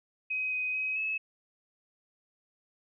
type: tone with pitch steps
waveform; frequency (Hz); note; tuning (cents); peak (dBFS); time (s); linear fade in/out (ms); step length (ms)
sine; 2524 / 2509 / 2533 / 2587; D#7 / D#7 / D#7 / E7; +24 / +14 / +30 / -33; -29; 0.3-1.18; 10; 220
effects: none